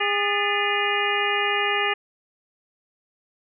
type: harmonic tone with a mistuned harmonic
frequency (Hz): 408.2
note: G#4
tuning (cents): -30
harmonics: 1 / 2 / 3 / 4 / 5 / 6 / 7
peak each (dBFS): -28 / -28 / -28 / -28 / -28 / -28 / -28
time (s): 0-1.94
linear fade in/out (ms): 10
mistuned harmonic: 4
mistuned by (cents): +120
effects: none